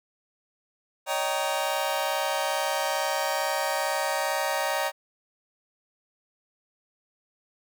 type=chord; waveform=sawtooth; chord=Eb dominant seventh; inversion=third; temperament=just; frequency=560 / 622.3 / 777.8 / 933.4 Hz; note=Db5 / Eb5 / G5 / Bb5; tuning=+18 / 0 / -14 / +2 cents; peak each=-27 dBFS; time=1.06-4.92 s; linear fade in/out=50 ms; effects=none